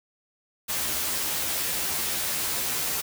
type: noise with comb filter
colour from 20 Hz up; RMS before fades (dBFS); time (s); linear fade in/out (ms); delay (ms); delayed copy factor
white; -28; 0.68-3.02; 20; 13; +0.8
effects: none